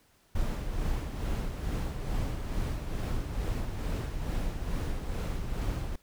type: noise with tremolo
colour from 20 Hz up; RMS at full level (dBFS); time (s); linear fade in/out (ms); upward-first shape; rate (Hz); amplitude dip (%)
brown; -30; 0.35-5.96; 5; sine; 2.3; 45
effects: pink hiss -65 dBFS RMS until 6.02 s